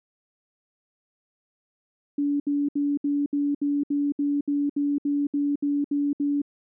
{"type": "tone bursts", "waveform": "sine", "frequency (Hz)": 287, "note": "D4", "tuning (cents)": -40, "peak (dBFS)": -21, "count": 15, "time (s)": [2.18, 6.418], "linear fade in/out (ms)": 5, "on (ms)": 220, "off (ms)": 67, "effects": []}